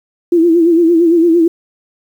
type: tone with vibrato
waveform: sine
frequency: 336.1 Hz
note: E4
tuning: 34 cents sharp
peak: -6 dBFS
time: 0.32-1.48 s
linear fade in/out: 5 ms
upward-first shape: sine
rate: 8.8 Hz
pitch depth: 75 cents each way
effects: 7-bit